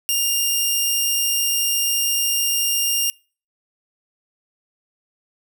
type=tone; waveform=10% pulse; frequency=2809 Hz; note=F7; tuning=9 cents sharp; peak=-9 dBFS; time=0.09-3.1 s; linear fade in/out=0 ms; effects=noise-tail reverb RT60 0.4 s tail -26 dB re dry